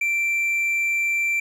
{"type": "tone", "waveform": "triangle", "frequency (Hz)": 2349, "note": "D7", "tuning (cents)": 0, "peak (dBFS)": -18, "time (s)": [0.01, 1.4], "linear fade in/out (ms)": 5, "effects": []}